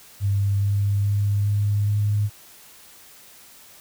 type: tone with pitch steps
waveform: sine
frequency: 99.8 / 100.78 / 101.78 / 102.78 / 103.8 Hz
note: G2 / G2 / G#2 / G#2 / G#2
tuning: +32 / +48 / -34 / -18 / 0 cents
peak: -18 dBFS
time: 0.2-2.3 s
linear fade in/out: 50 ms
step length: 420 ms
effects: white hiss -48 dBFS RMS until 3.8 s